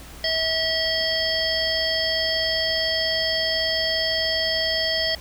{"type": "harmonic tone", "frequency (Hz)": 647, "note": "E5", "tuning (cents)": -32, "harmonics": [1, 3, 5, 7, 8], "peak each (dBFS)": [-27, -27, -27, -27, -27], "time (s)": [0.24, 5.15], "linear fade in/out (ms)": 2, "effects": ["added 60 Hz sine -42 dBFS peak until 5.2 s", "pink hiss -43 dBFS RMS until 5.2 s"]}